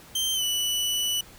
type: tone with pitch glide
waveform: sawtooth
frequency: 3136 to 2965 Hz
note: G7 to F#7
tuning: 0 to +3 cents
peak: -21 dBFS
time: 0.15-1.21 s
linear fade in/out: 5 ms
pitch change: -97 cents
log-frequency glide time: 0.34-0.43 s
effects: pink hiss -49 dBFS RMS until 1.38 s